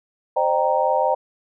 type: chord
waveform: sine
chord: C minor seventh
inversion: none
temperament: equal with one note detuned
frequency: 523.3 / 608 / 784 / 932.3 Hz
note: C5 / Eb5 / G5 / Bb5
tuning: 0 / -40 / 0 / 0 cents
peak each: -22 dBFS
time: 0.36-1.15 s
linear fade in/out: 10 ms
effects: none